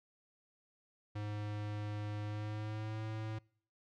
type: tone with pitch glide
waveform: square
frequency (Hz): 104.7 to 109.34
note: G#2 to A2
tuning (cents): +15 to -10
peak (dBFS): -39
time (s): 1.15-3.39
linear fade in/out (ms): 10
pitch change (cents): +75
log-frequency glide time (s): 2.24-3.02
effects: noise-tail reverb RT60 0.6 s tail -26 dB re dry + low-pass 4000 Hz 12 dB/octave